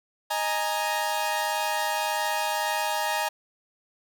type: chord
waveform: sawtooth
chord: D# suspended fourth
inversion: none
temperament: equal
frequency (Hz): 622.3 / 830.6 / 932.3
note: D#5 / G#5 / A#5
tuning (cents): 0 / 0 / 0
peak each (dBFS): -28 / -25 / -25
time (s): 0.3-3.29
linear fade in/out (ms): 10
effects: none